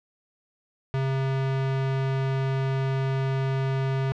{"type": "tone", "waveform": "square", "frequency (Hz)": 134.1, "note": "C3", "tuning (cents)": 43, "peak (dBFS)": -24, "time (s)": [0.94, 4.12], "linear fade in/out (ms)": 0, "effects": ["low-pass 3000 Hz 12 dB/octave"]}